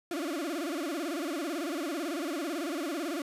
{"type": "tone with vibrato", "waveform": "35% pulse", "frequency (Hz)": 314.5, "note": "D#4", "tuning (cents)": 19, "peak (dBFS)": -30, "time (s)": [0.11, 3.22], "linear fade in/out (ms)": 2, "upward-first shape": "sine", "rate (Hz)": 18, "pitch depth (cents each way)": 220, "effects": ["resampled to 32000 Hz"]}